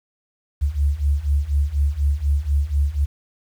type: beating tone pair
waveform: sine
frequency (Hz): 69.3 / 73.4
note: C#2 / D2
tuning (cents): 0 / 0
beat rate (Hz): 4.1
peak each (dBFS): -21 / -19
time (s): 0.61-3.06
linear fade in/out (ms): 20
effects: 8-bit